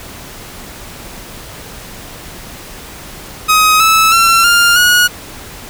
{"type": "tone with pitch steps", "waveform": "sawtooth", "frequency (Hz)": [1261, 1306.2, 1353.1, 1401.6, 1451.9], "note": ["D#6", "E6", "E6", "F6", "F#6"], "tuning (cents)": [23, -16, 45, 6, -33], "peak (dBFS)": -3, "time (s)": [3.48, 5.08], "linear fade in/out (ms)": 20, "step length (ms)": 320, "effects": ["pink hiss -31 dBFS RMS until 5.69 s"]}